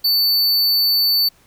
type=tone; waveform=square; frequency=4500 Hz; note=C#8; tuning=25 cents sharp; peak=-14 dBFS; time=0.04-1.29 s; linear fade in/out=10 ms; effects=pink hiss -54 dBFS RMS until 1.46 s